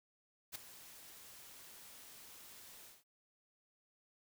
white noise with ADSR envelope, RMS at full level -42 dBFS, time 0.52-3.04 s, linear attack 34 ms, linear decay 7 ms, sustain -14 dB, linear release 190 ms, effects none

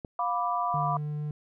click, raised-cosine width 2 ms, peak -23 dBFS, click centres 0.048 s
sine chord, B diminished, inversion second, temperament equal with one note detuned, 706.6 / 987.8 / 1174.7 Hz, F5 / B5 / D6, +20 / 0 / 0 cents, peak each -30 dBFS, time 0.19-0.97 s, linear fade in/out 2 ms
triangle tone, 149.4 Hz, D3, 30 cents sharp, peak -28 dBFS, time 0.74-1.31 s, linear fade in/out 2 ms
effects none

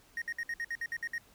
triangle tone bursts, 1864.7 Hz, A#6, in tune, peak -31 dBFS, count 10, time 0.17-1.181 s, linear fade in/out 2 ms, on 48 ms, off 59 ms, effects pink hiss -62 dBFS RMS until 1.34 s

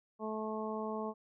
harmonic tone, 217.2 Hz, A3, 22 cents flat, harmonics 1 / 2 / 3 / 4 / 5, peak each -40 / -40 / -43 / -44 / -44 dBFS, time 0.19-1.14 s, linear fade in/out 50 ms, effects none

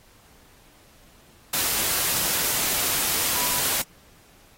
sine tone in noise, 983 Hz, B5, 8 cents flat, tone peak -35 dBFS, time 3.35-3.6 s, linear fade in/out 5 ms, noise white, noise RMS -24 dBFS, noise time 1.53-3.82 s, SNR -14 dB, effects pink hiss -55 dBFS RMS until 4.57 s + AAC 48 kbps

